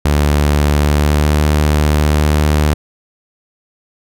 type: tone with pitch glide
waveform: sawtooth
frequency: 73.42 to 75.09 Hz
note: D2 to D2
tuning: 0 to +39 cents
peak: -6 dBFS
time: 0.05-2.74 s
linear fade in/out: 5 ms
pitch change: +39 cents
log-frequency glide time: 0.79-1.41 s
effects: none